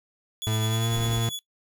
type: tone with tremolo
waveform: sawtooth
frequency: 3400 Hz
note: G#7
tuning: 40 cents sharp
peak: -26 dBFS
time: 0.42-1.39 s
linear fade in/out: 0 ms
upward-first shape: triangle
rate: 10 Hz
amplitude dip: 65%
type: tone with pitch glide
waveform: 40% pulse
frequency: 109.5 to 115.01 Hz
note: A2 to A#2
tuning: -8 to -23 cents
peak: -23 dBFS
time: 0.47-1.29 s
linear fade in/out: 0 ms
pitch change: +85 cents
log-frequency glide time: 0.65-0.89 s
type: noise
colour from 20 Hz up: brown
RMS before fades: -35 dBFS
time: 0.9-1.22 s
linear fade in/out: 50 ms
effects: noise-tail reverb RT60 0.1 s tail -19 dB re dry